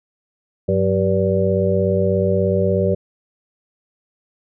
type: harmonic tone with a mistuned harmonic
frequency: 96.7 Hz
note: G2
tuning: 23 cents flat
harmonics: 1 / 2 / 4 / 5 / 6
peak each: -21 / -21 / -21 / -21 / -21 dBFS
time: 0.68-2.95 s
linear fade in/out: 10 ms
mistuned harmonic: 2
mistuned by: -84 cents
effects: none